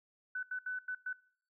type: tone bursts at uneven times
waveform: sine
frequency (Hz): 1500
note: F#6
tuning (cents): +23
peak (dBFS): -35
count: 5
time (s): 0.35-0.43 / 0.51-0.59 / 0.66-0.79 / 0.88-0.95 / 1.06-1.13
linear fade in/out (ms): 5
effects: noise-tail reverb RT60 0.6 s tail -23 dB re dry